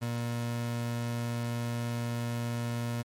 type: tone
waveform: 30% pulse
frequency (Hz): 118.4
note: A#2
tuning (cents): +27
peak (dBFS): -28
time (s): 0.01-3.03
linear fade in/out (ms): 20
effects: MP3 64 kbps